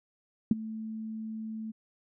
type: tone with ADSR envelope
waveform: sine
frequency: 220 Hz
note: A3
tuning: in tune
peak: -16 dBFS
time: 0.51-1.72 s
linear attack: 3 ms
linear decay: 21 ms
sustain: -19 dB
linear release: 17 ms
effects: none